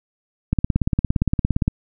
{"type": "click train", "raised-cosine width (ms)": 5, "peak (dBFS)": -5, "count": 21, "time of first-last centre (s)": [0.53, 1.679], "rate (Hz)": 17.4, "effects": []}